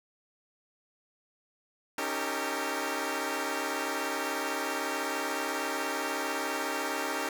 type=chord; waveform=10% pulse; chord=Eb dominant seventh; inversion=third; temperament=equal with one note detuned; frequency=277.2 / 311.1 / 392 / 456.6 Hz; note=Db4 / Eb4 / G4 / Bb4; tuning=0 / 0 / 0 / -36 cents; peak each=-28 dBFS; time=1.98-7.29 s; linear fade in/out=2 ms; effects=none